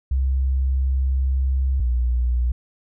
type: tone pair in turn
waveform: sine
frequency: 66 / 60.78 Hz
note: C2 / B1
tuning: +16 / -27 cents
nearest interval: minor second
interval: 143 cents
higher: first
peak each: -17 dBFS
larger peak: neither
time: 0.11-1.8 / 1.8-2.52 s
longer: first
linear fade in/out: 5 ms
effects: none